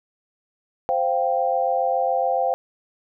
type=chord; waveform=sine; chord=C suspended fourth; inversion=none; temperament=just; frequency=523.3 / 697.7 / 784.9 Hz; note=C5 / F5 / G5; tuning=0 / -2 / +2 cents; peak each=-23 dBFS; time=0.89-2.54 s; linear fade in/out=0 ms; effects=none